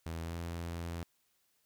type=tone with pitch glide; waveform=sawtooth; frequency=82.41 to 84.73 Hz; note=E2 to E2; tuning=0 to +48 cents; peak=-34 dBFS; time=0.06-1.03 s; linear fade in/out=0 ms; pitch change=+48 cents; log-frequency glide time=0.21-0.35 s; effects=white hiss -75 dBFS RMS until 1.65 s